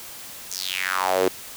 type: tone with high-pass filter sweep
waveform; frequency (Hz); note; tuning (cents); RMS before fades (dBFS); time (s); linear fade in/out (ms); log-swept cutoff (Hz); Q
sawtooth; 93.5; F#2; +19; -24; 0.51-1.28; 0; 6500 to 370; 4.3
effects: white hiss -39 dBFS RMS until 1.56 s